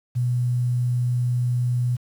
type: tone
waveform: sine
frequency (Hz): 122.9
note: B2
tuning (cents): -8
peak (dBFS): -19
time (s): 0.15-1.97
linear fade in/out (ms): 20
effects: 8-bit